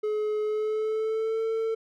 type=tone with pitch glide; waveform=triangle; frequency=425.4 to 447.6 Hz; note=G#4 to A4; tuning=+42 to +30 cents; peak=-23 dBFS; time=0.03-1.75 s; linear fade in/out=10 ms; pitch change=+88 cents; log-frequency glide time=0.43-1.42 s; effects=none